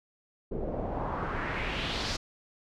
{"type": "noise with low-pass filter sweep", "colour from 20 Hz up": "pink", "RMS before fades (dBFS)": -33, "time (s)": [0.51, 2.17], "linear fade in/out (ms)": 10, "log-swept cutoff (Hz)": [400, 5400], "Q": 2.4, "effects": []}